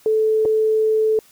sine tone with dropouts, 436.6 Hz, A4, 13 cents flat, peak -14 dBFS, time 0.06-1.19 s, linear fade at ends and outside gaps 1 ms, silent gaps 0.452-0.456 s, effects white hiss -52 dBFS RMS until 1.31 s

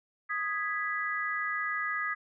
sine chord, G# minor, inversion second, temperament equal, 1244.5 / 1661.2 / 1975.5 Hz, D#6 / G#6 / B6, 0 / 0 / 0 cents, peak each -34 dBFS, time 0.29-2.15 s, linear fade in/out 20 ms, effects none

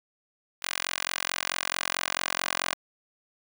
10% pulse tone with high-pass filter sweep, 44.57 Hz, F1, 36 cents sharp, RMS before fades -31 dBFS, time 0.62-2.74 s, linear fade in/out 10 ms, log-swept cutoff 1800 to 1100 Hz, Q 0.78, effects none

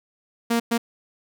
sawtooth tone bursts at uneven times, 233.1 Hz, A#3, in tune, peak -15 dBFS, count 2, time 0.5-0.6 / 0.71-0.78 s, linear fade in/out 10 ms, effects none

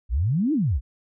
sine exponential two-way sweep, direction up then down, 51.5 to 329.6 to 51.5 Hz, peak -19 dBFS, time 0.09-0.81 s, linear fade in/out 50 ms, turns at 0.53 s, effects none

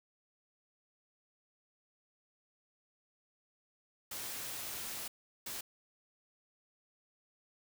white noise bursts at uneven times, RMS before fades -42 dBFS, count 2, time 4.11-5.08 / 5.46-5.61 s, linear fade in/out 5 ms, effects none

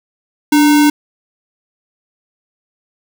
sine tone with sample-and-hold, 293.7 Hz, D4, in tune, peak -6 dBFS, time 0.52-0.9 s, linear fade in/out 5 ms, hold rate 1225 Hz, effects none

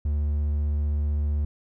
triangle tone, 73.7 Hz, D2, 7 cents sharp, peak -20 dBFS, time 0.05-1.45 s, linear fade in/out 5 ms, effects none

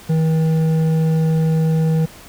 sine tone with hard clipping, 160 Hz, D#3, 49 cents sharp, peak -15 dBFS, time 0.09-2.06 s, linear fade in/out 10 ms, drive 7 dB, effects pink hiss -41 dBFS RMS until 2.28 s

